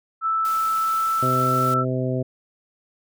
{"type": "tone with pitch glide", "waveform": "sine", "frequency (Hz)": [1318.5, 1328.4], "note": ["E6", "E6"], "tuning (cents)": [0, 13], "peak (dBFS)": -19, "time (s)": [0.21, 1.85], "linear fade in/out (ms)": 50, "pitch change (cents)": 13, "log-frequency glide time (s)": [0.77, 1.44]}
{"type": "noise", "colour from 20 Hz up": "white", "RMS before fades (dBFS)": -38, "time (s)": [0.45, 1.74], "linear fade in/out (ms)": 0}
{"type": "harmonic tone", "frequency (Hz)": 128.4, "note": "C3", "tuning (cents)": -32, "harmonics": [1, 2, 3, 4, 5], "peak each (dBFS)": [-24, -27, -29, -30, -31], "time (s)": [1.22, 2.23], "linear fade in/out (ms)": 10}
{"effects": []}